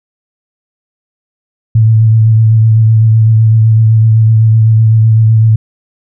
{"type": "tone with vibrato", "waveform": "sine", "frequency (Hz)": 111, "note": "A2", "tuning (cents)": 16, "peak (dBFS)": -3, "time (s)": [1.75, 5.56], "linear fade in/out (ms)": 5, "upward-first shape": "triangle", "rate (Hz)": 7.9, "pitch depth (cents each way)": 31, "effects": []}